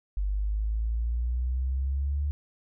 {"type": "exponential sweep", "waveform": "sine", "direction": "up", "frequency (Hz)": [48.49, 73.42], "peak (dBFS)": -25, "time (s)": [0.17, 2.31], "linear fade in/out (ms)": 0, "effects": []}